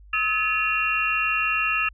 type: tone cluster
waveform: sine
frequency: 1282 / 1720 / 2446 / 2743 Hz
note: E6 / A6 / D#7 / F7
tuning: -49 / -40 / -30 / -32 cents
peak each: -26 / -29 / -30 / -23 dBFS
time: 0.13-1.89 s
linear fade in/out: 5 ms
effects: added 50 Hz sine -45 dBFS peak until 1.93 s